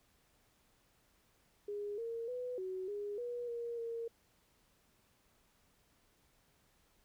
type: tone with pitch steps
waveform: sine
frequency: 411.2 / 460.9 / 497.3 / 373.9 / 410.6 / 482.9 / 470.6 / 462 Hz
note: G#4 / A#4 / B4 / F#4 / G#4 / B4 / A#4 / A#4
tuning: -17 / -20 / +12 / +18 / -20 / -39 / +16 / -16 cents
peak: -38 dBFS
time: 1.68-4.08 s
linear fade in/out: 5 ms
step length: 300 ms
effects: pink hiss -72 dBFS RMS until 7.04 s